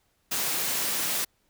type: high-pass noise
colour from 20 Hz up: white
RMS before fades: -28 dBFS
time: 0.31-1.25 s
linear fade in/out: 10 ms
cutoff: 120 Hz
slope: 24 dB/octave
effects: pink hiss -70 dBFS RMS until 1.49 s